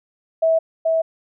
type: tone pair in turn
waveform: sine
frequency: 650 / 650 Hz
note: E5 / E5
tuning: -24 / -24 cents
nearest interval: unison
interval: 0 cents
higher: neither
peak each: -13 / -15 dBFS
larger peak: first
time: 0.42-0.59 / 0.85-1.02 s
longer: neither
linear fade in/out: 10 ms
effects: none